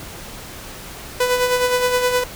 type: tone with tremolo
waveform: sawtooth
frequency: 497.4 Hz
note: B4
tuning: 12 cents sharp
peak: -10 dBFS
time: 1.2-2.24 s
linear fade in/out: 5 ms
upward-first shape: sine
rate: 9.6 Hz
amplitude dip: 50%
effects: pink hiss -35 dBFS RMS until 2.35 s